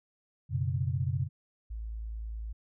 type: chord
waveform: sine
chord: F# suspended fourth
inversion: none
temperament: equal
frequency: 92.5 / 123.47 / 138.59 Hz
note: F#2 / B2 / C#3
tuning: 0 / 0 / 0 cents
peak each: -32 dBFS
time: 0.49-1.29 s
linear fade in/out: 50 ms
type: tone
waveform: sine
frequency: 54.9 Hz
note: A1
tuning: 3 cents flat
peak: -35 dBFS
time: 1.7-2.53 s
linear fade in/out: 10 ms
effects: none

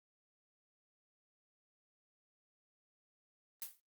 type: noise with exponential decay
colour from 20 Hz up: blue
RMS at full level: -39 dBFS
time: 3.62-3.8 s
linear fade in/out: 0 ms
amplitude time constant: 38 ms
effects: noise-tail reverb RT60 0.1 s tail -17 dB re dry + Opus 32 kbps

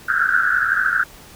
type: band-pass noise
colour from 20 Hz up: pink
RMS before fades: -18 dBFS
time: 0.08-1.04 s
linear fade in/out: 10 ms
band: 1400 to 1600 Hz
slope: 96 dB/octave
effects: pink hiss -43 dBFS RMS until 1.35 s

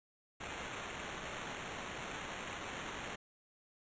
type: noise with sample-and-hold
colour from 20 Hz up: white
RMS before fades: -44 dBFS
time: 0.4-3.16 s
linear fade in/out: 10 ms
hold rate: 4900 Hz
effects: resampled to 16000 Hz

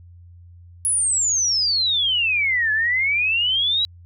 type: exponential two-way sweep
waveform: sine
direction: down then up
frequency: 10548 to 1700 to 3938 Hz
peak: -17 dBFS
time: 0.85-3.85 s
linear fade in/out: 0 ms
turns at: 2.72 s
effects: added 87 Hz sine -42 dBFS peak until 4.05 s

